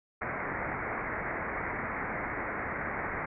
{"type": "low-pass noise", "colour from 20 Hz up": "white", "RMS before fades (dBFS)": -35, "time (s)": [0.21, 3.26], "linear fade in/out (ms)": 10, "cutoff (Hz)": 2200, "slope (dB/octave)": 96, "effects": []}